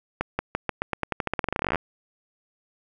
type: accelerating click train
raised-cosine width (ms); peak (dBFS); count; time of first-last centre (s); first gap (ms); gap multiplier
0.5; -9; 26; 0.21-1.758; 180; 0.89
effects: none